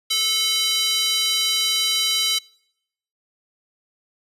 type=tone with high-pass filter; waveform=square; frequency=437.1 Hz; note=A4; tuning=11 cents flat; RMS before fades=-21 dBFS; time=0.1-2.39 s; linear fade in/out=10 ms; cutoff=3500 Hz; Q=2.8; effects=noise-tail reverb RT60 0.8 s tail -26 dB re dry + resampled to 32000 Hz